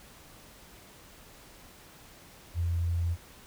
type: tone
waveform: sine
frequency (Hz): 85.4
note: F2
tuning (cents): -38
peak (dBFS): -26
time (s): 2.54-3.17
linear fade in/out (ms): 50
effects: pink hiss -53 dBFS RMS until 3.46 s